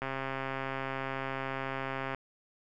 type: click train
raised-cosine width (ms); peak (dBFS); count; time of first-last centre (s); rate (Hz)
0.5; -20; 286; 0.02-2.147; 134
effects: none